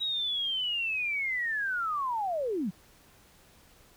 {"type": "linear sweep", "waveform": "sine", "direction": "down", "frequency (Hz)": [3850, 160.6], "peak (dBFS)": -28, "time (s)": [0, 2.71], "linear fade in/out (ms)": 20, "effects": ["pink hiss -59 dBFS RMS until 3.96 s"]}